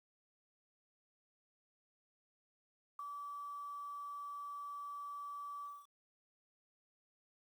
sine tone with ADSR envelope, 1153 Hz, D6, 32 cents flat, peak -38 dBFS, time 2.99-5.87 s, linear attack 4 ms, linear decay 4 ms, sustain -5 dB, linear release 230 ms, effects 11-bit

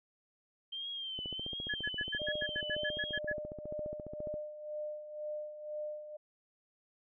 sine tone with vibrato, 3136 Hz, G7, in tune, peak -38 dBFS, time 0.72-3.19 s, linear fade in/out 10 ms, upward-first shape triangle, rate 1.4 Hz, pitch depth 93 cents each way
click train, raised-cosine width 2 ms, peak -31 dBFS, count 47, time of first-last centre 1.19-4.341 s, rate 14.6 Hz
sine tone bursts, 1699 Hz, G#6, 39 cents sharp, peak -33 dBFS, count 12, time 1.69-3.331 s, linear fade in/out 10 ms, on 57 ms, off 87 ms
sine tone with tremolo, 603 Hz, D5, 46 cents sharp, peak -36 dBFS, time 2.19-6.17 s, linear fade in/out 10 ms, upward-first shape sine, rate 2 Hz, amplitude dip 65%
effects none

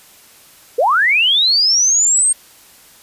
sine linear sweep, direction up, 426.4 to 8620 Hz, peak -10 dBFS, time 0.78-2.33 s, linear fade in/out 10 ms, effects white hiss -45 dBFS RMS until 3.02 s + resampled to 32000 Hz

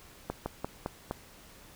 slowing click train, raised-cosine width 1 ms, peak -18 dBFS, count 5, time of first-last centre 0.3-1.111 s, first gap 160 ms, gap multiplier 1.16, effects pink hiss -54 dBFS RMS until 1.75 s

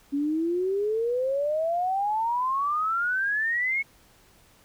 sine exponential sweep, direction up, 277.2 to 2217 Hz, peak -23 dBFS, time 0.12-3.83 s, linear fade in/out 20 ms, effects pink hiss -58 dBFS RMS until 4.64 s

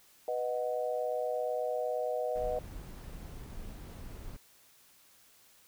sine chord, B major, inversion none, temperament equal, 493.9 / 622.3 / 740 Hz, B4 / D#5 / F#5, 0 / 0 / 0 cents, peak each -34 / -34 / -38 dBFS, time 0.28-2.59 s, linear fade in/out 2 ms
brown noise, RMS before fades -44 dBFS, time 2.35-4.37 s, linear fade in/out 10 ms
effects white hiss -62 dBFS RMS until 5.67 s

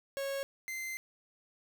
45% pulse tone pair in turn, 550 / 2077 Hz, C#5 / C7, -14 / -13 cents, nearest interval octave + major seventh, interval 2301 cents, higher second, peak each -34 / -37 dBFS, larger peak first, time 0.17-0.43 / 0.68-0.97 s, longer second, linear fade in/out 0 ms, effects 10-bit

